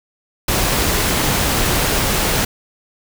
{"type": "noise", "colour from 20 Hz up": "pink", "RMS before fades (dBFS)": -17, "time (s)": [0.48, 2.45], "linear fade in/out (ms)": 5, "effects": []}